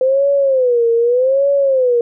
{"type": "tone with vibrato", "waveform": "sine", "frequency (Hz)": 510, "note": "C5", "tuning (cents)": -44, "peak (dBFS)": -10, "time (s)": [0.01, 2.01], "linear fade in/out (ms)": 2, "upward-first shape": "sine", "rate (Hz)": 0.83, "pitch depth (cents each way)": 170, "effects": []}